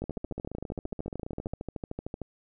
two click trains, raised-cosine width 2 ms, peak -23 / -21 dBFS, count 23 / 30, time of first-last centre 0.04-1.537 / 0.02-2.217 s, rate 14.7 / 13.2 Hz, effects none

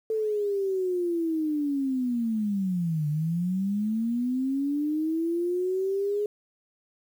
sine linear two-way sweep, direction down then up, 443.8 to 146.83 to 418.6 Hz, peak -24 dBFS, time 0.1-6.26 s, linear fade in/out 2 ms, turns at 3.08 s, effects 9-bit

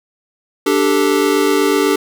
square chord, D suspended fourth, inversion none, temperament equal, 293.7 / 392 / 440 Hz, D4 / G4 / A4, 0 / 0 / 0 cents, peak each -17 / -16 / -18 dBFS, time 0.66-1.96 s, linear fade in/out 5 ms, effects none

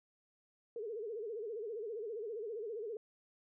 sine tone with vibrato, 440 Hz, A4, in tune, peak -39 dBFS, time 0.76-2.97 s, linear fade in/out 2 ms, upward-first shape sine, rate 15 Hz, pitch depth 140 cents each way, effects none

